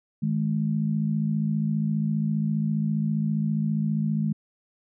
sine tone pair together, 156.89 / 211.8 Hz, D#3 / G#3, +15 / +34 cents, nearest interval perfect fourth, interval 519 cents, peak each -25 dBFS, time 0.22-4.33 s, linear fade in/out 10 ms, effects none

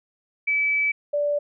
sine tone pair in turn, 2300 / 583.4 Hz, D7 / D5, -37 / -12 cents, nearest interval 2 octaves, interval 2375 cents, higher first, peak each -19 / -20 dBFS, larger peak first, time 0.47-0.92 / 1.13-1.39 s, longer first, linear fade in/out 10 ms, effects none

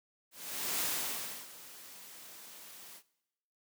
white noise with ADSR envelope, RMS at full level -33 dBFS, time 0.31-3.03 s, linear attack 500 ms, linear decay 660 ms, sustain -18 dB, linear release 74 ms, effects noise-tail reverb RT60 0.9 s tail -20 dB re dry + high-pass 150 Hz 12 dB/octave

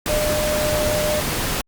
sine tone in noise, 604 Hz, D5, 48 cents sharp, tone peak -20 dBFS, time 0.09-1.2 s, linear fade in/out 0 ms, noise pink, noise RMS -23 dBFS, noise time 0.06-1.61 s, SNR 0 dB, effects Opus 48 kbps

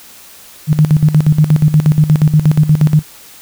sine tone with tremolo, 152.7 Hz, D#3, 32 cents flat, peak -4 dBFS, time 0.67-3.03 s, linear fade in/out 50 ms, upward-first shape square, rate 8.4 Hz, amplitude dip 75%, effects white hiss -38 dBFS RMS until 3.41 s

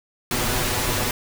pink noise with comb filter, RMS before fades -23 dBFS, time 0.31-1.11 s, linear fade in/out 2 ms, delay 8.1 ms, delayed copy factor +0.95, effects none

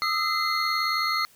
triangle tone cluster, 1229 / 1308 / 2063 / 4303 Hz, D#6 / E6 / C7 / C8, -22 / -14 / -25 / +48 cents, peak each -27 dBFS, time 0.02-1.25 s, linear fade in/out 0 ms, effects white hiss -57 dBFS RMS until 1.35 s

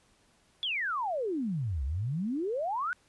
sine exponential two-way sweep, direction down then up, 3509 to 62.8 to 1538 Hz, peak -29 dBFS, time 0.63-2.93 s, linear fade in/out 0 ms, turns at 1.84 s, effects pink hiss -66 dBFS RMS until 3.08 s + resampled to 24000 Hz

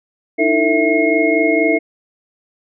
sine tone cluster, 304.3 / 328.5 / 450 / 660 / 2157 Hz, D#4 / E4 / A4 / E5 / C#7, -38 / -6 / +39 / +2 / -48 cents, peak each -18 dBFS, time 0.38-1.79 s, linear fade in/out 20 ms, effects none

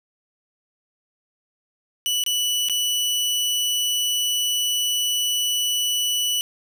sawtooth tone with dropouts, 2960 Hz, F#7, in tune, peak -17 dBFS, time 2.06-6.41 s, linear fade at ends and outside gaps 0 ms, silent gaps 2.238-2.263 / 2.686-2.697 s, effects none

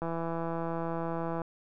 click train, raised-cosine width 1 ms, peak -21 dBFS, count 233, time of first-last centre 0.02-1.418 s, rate 166 Hz, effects none

